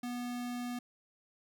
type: tone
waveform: square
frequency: 244.1 Hz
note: B3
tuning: 20 cents flat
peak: -37 dBFS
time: 0.03-0.79 s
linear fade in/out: 5 ms
effects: none